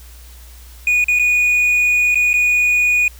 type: tone with dropouts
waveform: triangle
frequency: 2461 Hz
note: D#7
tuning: 20 cents flat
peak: -10 dBFS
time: 0.87-3.08 s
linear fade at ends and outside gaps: 2 ms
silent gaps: 1.042-1.083 / 1.189-1.195 / 2.146-2.155 / 2.332-2.339 s
effects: added 60 Hz sine -37 dBFS peak until 3.19 s + white hiss -45 dBFS RMS until 3.19 s